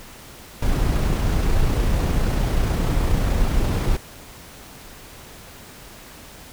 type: noise with amplitude modulation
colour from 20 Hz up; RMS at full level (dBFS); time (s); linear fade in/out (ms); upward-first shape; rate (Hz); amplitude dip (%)
brown; -18; 0.62-3.97; 5; sine; 29.8; 25
effects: pink hiss -42 dBFS RMS until 6.52 s